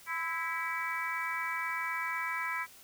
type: harmonic tone with a mistuned harmonic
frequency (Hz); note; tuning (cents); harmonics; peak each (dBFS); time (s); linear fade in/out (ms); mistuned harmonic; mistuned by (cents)
328; E4; -9; 3 / 4 / 5 / 6 / 7; -38 / -39 / -40 / -38 / -38; 0.06-2.67; 50; 3; +38
effects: white hiss -55 dBFS RMS until 2.83 s